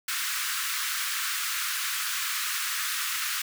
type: high-pass noise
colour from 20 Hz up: pink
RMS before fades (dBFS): -30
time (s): 0.08-3.42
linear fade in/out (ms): 5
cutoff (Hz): 1200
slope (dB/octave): 48
effects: none